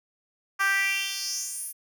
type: tone with high-pass filter sweep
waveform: 10% pulse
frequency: 392 Hz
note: G4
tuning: in tune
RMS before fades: -28 dBFS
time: 0.59-1.73 s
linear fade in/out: 20 ms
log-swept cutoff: 1300 to 12000 Hz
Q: 3.7
effects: none